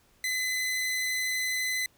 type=tone with amplitude modulation; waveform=sawtooth; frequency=2022 Hz; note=B6; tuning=40 cents sharp; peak=-23 dBFS; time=0.24-1.86 s; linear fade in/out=2 ms; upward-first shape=sine; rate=99.8 Hz; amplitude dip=25%; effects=pink hiss -64 dBFS RMS until 1.97 s